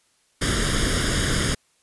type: noise with comb filter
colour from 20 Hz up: pink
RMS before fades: -22 dBFS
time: 0.41-1.55 s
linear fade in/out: 10 ms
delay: 0.59 ms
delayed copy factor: +0.75
effects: white hiss -64 dBFS RMS until 1.82 s + resampled to 24000 Hz